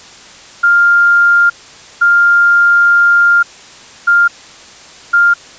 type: tone bursts at uneven times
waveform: sine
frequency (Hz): 1400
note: F6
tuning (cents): +4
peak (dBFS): -5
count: 4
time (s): 0.63-1.5 / 2.01-3.43 / 4.07-4.28 / 5.13-5.34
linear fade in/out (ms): 10
effects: white hiss -36 dBFS RMS until 5.58 s + resampled to 16000 Hz